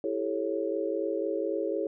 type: chord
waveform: sine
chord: A dominant seventh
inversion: second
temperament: just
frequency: 330 / 396 / 440 / 550 Hz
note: E4 / G4 / A4 / C#5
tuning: +2 / +18 / 0 / -14 cents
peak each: -33 dBFS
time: 0.04-1.87 s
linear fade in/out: 2 ms
effects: none